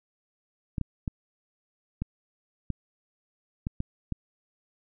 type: clicks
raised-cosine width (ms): 5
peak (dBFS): -17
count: 8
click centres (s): 0.782 / 0.813 / 1.078 / 2.02 / 2.703 / 3.669 / 3.804 / 4.123
effects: none